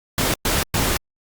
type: noise bursts at uneven times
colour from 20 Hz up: pink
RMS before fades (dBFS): -20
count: 3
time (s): 0.18-0.34 / 0.45-0.63 / 0.74-0.97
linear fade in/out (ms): 2
effects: Opus 48 kbps